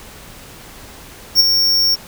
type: tone with ADSR envelope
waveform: square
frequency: 5500 Hz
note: F8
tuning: 27 cents flat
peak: -5 dBFS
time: 1.35-1.96 s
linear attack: 48 ms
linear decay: 19 ms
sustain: -7 dB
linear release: 22 ms
effects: pink hiss -38 dBFS RMS until 2.07 s